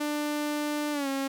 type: tone with pitch glide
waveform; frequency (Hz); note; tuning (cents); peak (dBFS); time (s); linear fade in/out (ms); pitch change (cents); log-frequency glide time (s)
sawtooth; 296.8 to 272.2; D4 to C#4; +18 to -31; -24; 0-1.28; 10; -149; 0.92-1.08
effects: none